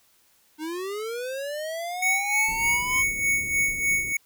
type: linear sweep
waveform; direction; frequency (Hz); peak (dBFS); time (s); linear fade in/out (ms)
square; up; 300.5 to 1046.5; -30; 0.58-3.04; 50
type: tone with tremolo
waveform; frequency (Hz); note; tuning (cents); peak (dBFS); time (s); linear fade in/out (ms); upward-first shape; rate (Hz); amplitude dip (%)
square; 2222; C#7; +4; -20; 2.02-4.17; 5; sine; 3.3; 65
type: band-stop noise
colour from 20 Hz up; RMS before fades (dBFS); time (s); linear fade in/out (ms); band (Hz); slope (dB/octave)
pink; -40; 2.48-4.13; 5; 450 to 8900; 24
effects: white hiss -62 dBFS RMS until 4.25 s